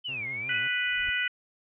sine exponential two-way sweep, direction down then up, 3085 to 2093 to 2596 Hz, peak -31 dBFS, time 0.04-0.59 s, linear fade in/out 20 ms, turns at 0.28 s
sawtooth tone with vibrato, 120 Hz, B2, 49 cents flat, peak -40 dBFS, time 0.08-0.68 s, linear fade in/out 10 ms, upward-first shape triangle, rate 5.5 Hz, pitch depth 250 cents each way
harmonic tone, 493.9 Hz, B4, in tune, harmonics 3 / 4 / 5 / 6, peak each -30 / -30 / -32 / -34 dBFS, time 0.49-1.28 s, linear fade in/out 5 ms
brown noise with exponential growth, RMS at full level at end -44 dBFS, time 0.65-1.1 s, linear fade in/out 1 ms, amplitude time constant 96 ms
effects resampled to 8000 Hz

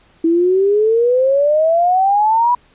sine exponential sweep, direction up, 324.1 to 987.8 Hz, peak -10 dBFS, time 0.24-2.55 s, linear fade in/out 5 ms, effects pink hiss -52 dBFS RMS until 2.74 s + resampled to 8000 Hz

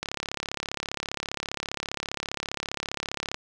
click train, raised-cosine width 0.2 ms, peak -12 dBFS, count 117, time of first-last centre 0.03-3.344 s, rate 35 Hz, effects none

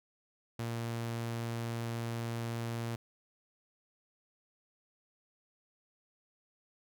sawtooth tone, 116.3 Hz, A#2, 4 cents flat, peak -31 dBFS, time 0.59-2.96 s, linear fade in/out 5 ms, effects none

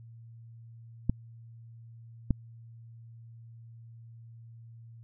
clicks, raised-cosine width 5 ms, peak -13 dBFS, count 2, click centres 1.096 / 2.307 s, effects added 115 Hz sine -47 dBFS peak until 5.03 s

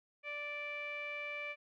sawtooth tone with low-pass filter, 586 Hz, D5, 4 cents flat, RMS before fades -42 dBFS, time 0.23-1.56 s, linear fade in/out 50 ms, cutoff 2400 Hz, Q 9.2, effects none

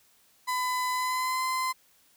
35% pulse tone with pitch glide, 1005 to 1031.5 Hz, B5 to C6, +30 to -25 cents, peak -25 dBFS, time 0.47-1.73 s, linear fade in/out 20 ms, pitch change +45 cents, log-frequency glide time 0.92-1.44 s, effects white hiss -63 dBFS RMS until 2.16 s

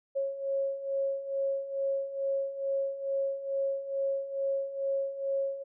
sine beating tone pair, 546 / 548.3 Hz, C#5 / C#5, -26 / -19 cents, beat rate 2.3 Hz, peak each -35 / -30 dBFS, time 0.15-5.64 s, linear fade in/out 20 ms, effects none

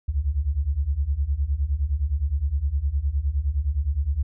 sine beating tone pair, 65.41 / 75.11 Hz, C2 / D2, 0 / +39 cents, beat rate 9.7 Hz, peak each -25 / -23 dBFS, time 0.08-4.23 s, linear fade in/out 10 ms, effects none

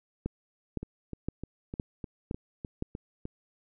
two click trains, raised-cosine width 3 ms, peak -24 / -18 dBFS, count 9 / 6, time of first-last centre 0.83-3.254 / 0.26-2.824 s, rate 3.3 / 1.95 Hz, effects none

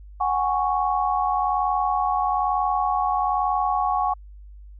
sine chord, F# suspended second, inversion none, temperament equal with one note detuned, 740 / 821.1 / 1108.7 Hz, F#5 / G#5 / C#6, 0 / -20 / 0 cents, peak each -24 dBFS, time 0.2-4.14 s, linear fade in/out 10 ms, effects added 50 Hz sine -40 dBFS peak until 4.79 s

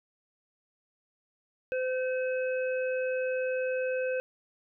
harmonic tone, 513 Hz, C5, 34 cents flat, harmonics 1 / 3 / 5, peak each -28 / -38 / -40 dBFS, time 1.72-4.2 s, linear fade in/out 0 ms, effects none

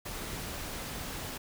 pink noise, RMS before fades -39 dBFS, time 0.05-1.38 s, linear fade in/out 10 ms, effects none

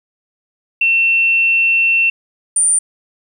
sine tone pair in turn, 2700 / 9082 Hz, E7 / C#9, +41 / +41 cents, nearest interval octave + major sixth, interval 2100 cents, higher second, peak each -10 dBFS, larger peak neither, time 0.81-2.1 / 2.56-2.79 s, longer first, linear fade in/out 5 ms, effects 8-bit

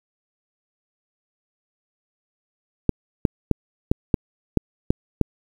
clicks, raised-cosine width 3 ms, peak -3 dBFS, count 8, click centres 2.893 / 3.252 / 3.513 / 3.915 / 4.142 / 4.573 / 4.905 / 5.213 s, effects 7-bit

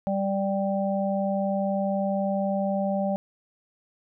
harmonic tone, 196 Hz, G3, in tune, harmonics 1 / 3 / 4, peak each -26 / -27 / -31 dBFS, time 0.07-3.16 s, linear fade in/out 0 ms, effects none

